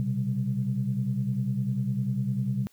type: tone cluster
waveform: sine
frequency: 123.6 / 133.6 / 196.5 Hz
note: B2 / C3 / G3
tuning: +2 / +36 / +4 cents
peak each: -29 dBFS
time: 0-2.67 s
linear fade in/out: 0 ms
effects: tanh soft clip ceiling -16 dBFS + white hiss -63 dBFS RMS until 2.72 s